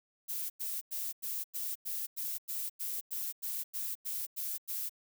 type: noise bursts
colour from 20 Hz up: violet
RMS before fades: -37 dBFS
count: 15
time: 0.28-4.896 s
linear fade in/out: 20 ms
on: 220 ms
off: 94 ms
effects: none